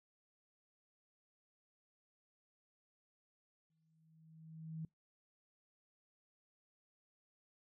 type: tone with exponential growth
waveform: sine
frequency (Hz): 160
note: D#3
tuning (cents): +49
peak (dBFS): -40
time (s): 3.7-4.85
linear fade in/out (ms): 2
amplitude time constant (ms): 250
effects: noise-tail reverb RT60 0.2 s tail -26 dB re dry